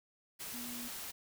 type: tone in noise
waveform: sine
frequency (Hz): 241.6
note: B3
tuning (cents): -38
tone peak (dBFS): -45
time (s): 0.53-0.89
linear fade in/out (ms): 20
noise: white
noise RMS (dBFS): -44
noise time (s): 0.39-1.12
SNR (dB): -4
effects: none